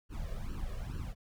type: noise with flanger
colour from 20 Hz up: brown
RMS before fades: -38 dBFS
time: 0.09-1.15 s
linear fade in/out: 50 ms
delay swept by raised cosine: 0.68 to 1.78 ms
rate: 2.3 Hz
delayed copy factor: +1
effects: none